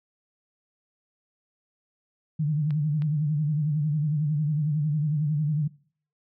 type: tone with vibrato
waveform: sine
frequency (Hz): 150.5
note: D3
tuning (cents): +43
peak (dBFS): -22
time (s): 2.39-5.68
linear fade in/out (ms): 10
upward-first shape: sine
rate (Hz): 11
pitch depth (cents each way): 85
type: clicks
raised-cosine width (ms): 0.3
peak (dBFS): -28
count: 2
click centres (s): 2.707 / 3.021
effects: noise-tail reverb RT60 0.5 s tail -21 dB re dry